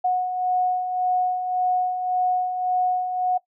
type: beating tone pair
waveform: sine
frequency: 730 / 731.8 Hz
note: F#5 / F#5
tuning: -24 / -19 cents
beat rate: 1.8 Hz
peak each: -29 / -20 dBFS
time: 0.04-3.38 s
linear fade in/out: 10 ms
effects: noise-tail reverb RT60 0.1 s tail -19 dB re dry